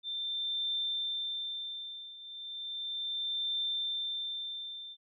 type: tone with tremolo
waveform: sine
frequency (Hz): 3570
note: A7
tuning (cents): +24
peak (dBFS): -30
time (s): 0.03-4.97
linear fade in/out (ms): 50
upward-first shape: triangle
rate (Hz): 0.35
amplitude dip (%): 85
effects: none